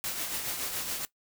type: noise with tremolo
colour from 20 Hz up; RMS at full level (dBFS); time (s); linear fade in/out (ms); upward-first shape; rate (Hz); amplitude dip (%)
white; -32; 0.04-1.05; 0; triangle; 7.1; 50
effects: noise-tail reverb RT60 0.1 s tail -18 dB re dry